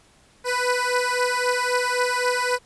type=beating tone pair; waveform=15% pulse; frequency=493.8 / 497.6 Hz; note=B4 / B4; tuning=0 / +13 cents; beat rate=3.8 Hz; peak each=-17 / -17 dBFS; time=0.44-2.59 s; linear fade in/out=50 ms; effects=pink hiss -56 dBFS RMS until 2.65 s + resampled to 24000 Hz